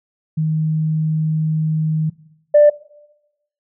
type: tone pair in turn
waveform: sine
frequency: 156.8 / 590.8 Hz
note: D#3 / D5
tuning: +14 / +10 cents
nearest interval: octave + major seventh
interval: 2296 cents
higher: second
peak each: -15 / -5 dBFS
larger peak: second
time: 0.37-2.1 / 2.54-2.7 s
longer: first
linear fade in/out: 10 ms
effects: noise-tail reverb RT60 0.9 s tail -20 dB re dry + tanh soft clip ceiling -2 dBFS